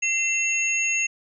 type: tone cluster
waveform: sine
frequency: 2067 / 2697 / 6570 Hz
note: C7 / E7 / G#8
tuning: -22 / +39 / -20 cents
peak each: -31 / -22 / -27 dBFS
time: 0.02-1.07 s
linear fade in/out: 10 ms
effects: none